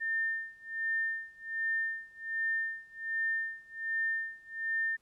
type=tone with tremolo; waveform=sine; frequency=1800 Hz; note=A6; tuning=39 cents sharp; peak=-28 dBFS; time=0-4.97 s; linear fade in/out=20 ms; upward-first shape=sine; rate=1.3 Hz; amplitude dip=95%; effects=pink hiss -73 dBFS RMS until 5.01 s + low-pass 12000 Hz 12 dB/octave